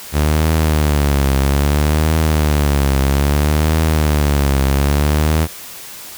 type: tone with vibrato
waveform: sawtooth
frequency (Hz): 73.42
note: D2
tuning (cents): 0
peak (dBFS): -8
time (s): 0.12-5.48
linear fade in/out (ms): 50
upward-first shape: triangle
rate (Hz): 0.61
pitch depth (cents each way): 150
effects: white hiss -33 dBFS RMS until 6.17 s